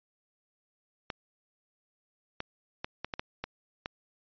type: clicks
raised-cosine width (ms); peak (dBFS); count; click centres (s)
0.3; -18; 8; 1.102 / 2.404 / 2.845 / 3.046 / 3.138 / 3.195 / 3.44 / 3.859
effects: resampled to 11025 Hz